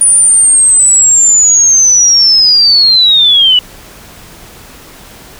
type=linear sweep; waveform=sine; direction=down; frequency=9530 to 2917 Hz; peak=-3 dBFS; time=0.01-3.59 s; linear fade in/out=2 ms; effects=pink hiss -34 dBFS RMS until 5.39 s